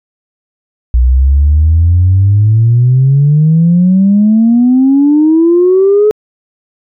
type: exponential sweep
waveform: sine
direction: up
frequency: 59.7 to 430 Hz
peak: -3 dBFS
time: 0.94-6.11 s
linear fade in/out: 0 ms
effects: tanh soft clip ceiling 0 dBFS